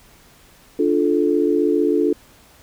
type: chord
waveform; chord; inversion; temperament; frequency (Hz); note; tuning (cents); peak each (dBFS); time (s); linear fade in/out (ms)
sine; D minor; none; equal with one note detuned; 293.7 / 349.2 / 436; D4 / F4 / A4; 0 / 0 / -16; -19; 0.79-2.13; 5
effects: pink hiss -50 dBFS RMS until 2.62 s